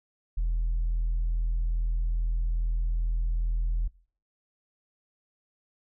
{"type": "tone", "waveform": "sine", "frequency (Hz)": 41.2, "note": "E1", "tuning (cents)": 0, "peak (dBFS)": -22, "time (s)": [0.37, 3.88], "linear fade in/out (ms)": 10, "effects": ["noise-tail reverb RT60 0.5 s tail -24 dB re dry", "tanh soft clip ceiling -22 dBFS"]}